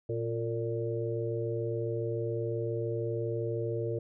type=harmonic tone with a mistuned harmonic; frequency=116.54 Hz; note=A#2; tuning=in tune; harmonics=1 / 3 / 4 / 5; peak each=-34 / -36 / -34 / -40 dBFS; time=0.09-3.99 s; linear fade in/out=5 ms; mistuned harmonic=4; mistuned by=-35 cents; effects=none